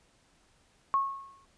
sine tone with exponential decay, 1094 Hz, C#6, 23 cents flat, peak -21 dBFS, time 0.94-1.45 s, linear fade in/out 0 ms, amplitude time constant 110 ms, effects pink hiss -66 dBFS RMS until 1.57 s + resampled to 22050 Hz

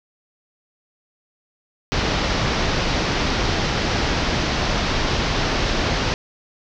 pink low-pass noise, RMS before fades -21 dBFS, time 1.92-6.14 s, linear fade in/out 0 ms, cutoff 5800 Hz, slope 48 dB/octave, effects none

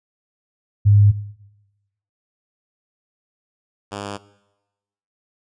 sine / 5% pulse tone pair in turn, 102.4 / 101.28 Hz, G#2 / G#2, -24 / -43 cents, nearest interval unison, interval 19 cents, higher first, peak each -9 / -17 dBFS, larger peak first, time 0.85-1.12 / 3.91-4.18 s, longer neither, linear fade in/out 20 ms, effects noise-tail reverb RT60 1.0 s tail -19 dB re dry + resampled to 22050 Hz

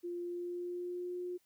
sine tone with pitch glide, 349.1 to 357.5 Hz, F4 to F4, -1 to +41 cents, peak -37 dBFS, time 0.03-1.38 s, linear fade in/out 20 ms, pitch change +42 cents, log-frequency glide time 0.19-1.17 s, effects white hiss -74 dBFS RMS until 1.45 s

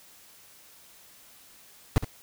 brown noise with echo, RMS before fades -19 dBFS, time 1.96-1.98 s, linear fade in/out 0 ms, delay 65 ms, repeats 1, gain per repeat -11 dB, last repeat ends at 2.045 s, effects white hiss -54 dBFS RMS until 2.22 s

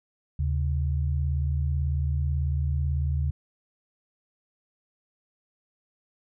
sine tone pair together, 76.84 / 135 Hz, D#2 / C#3, -21 / -45 cents, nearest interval minor seventh, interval 976 cents, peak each -24 / -29 dBFS, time 0.39-3.31 s, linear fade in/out 5 ms, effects none

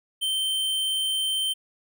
square tone, 3111 Hz, G7, 14 cents flat, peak -24 dBFS, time 0.21-1.54 s, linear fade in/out 20 ms, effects none

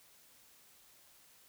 silence, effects white hiss -63 dBFS RMS until 1.48 s

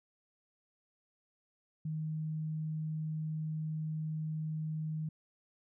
sine tone, 156.2 Hz, D#3, 7 cents sharp, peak -34 dBFS, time 1.85-5.09 s, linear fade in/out 5 ms, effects none

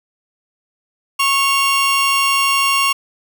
40% pulse tone pair together, 1100 / 2774 Hz, C#6 / F7, -14 / -12 cents, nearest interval octave + major third, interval 1602 cents, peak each -15 dBFS, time 1.19-2.93 s, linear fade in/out 10 ms, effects none

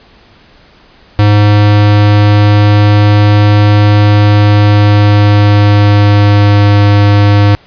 square tone with pitch glide, 103.83 to 102.34 Hz, G#2 to G#2, 0 to -25 cents, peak -4 dBFS, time 1.19-7.55 s, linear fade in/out 0 ms, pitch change -25 cents, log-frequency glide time 4.44-6.87 s, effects pink hiss -42 dBFS RMS until 7.66 s + resampled to 11025 Hz

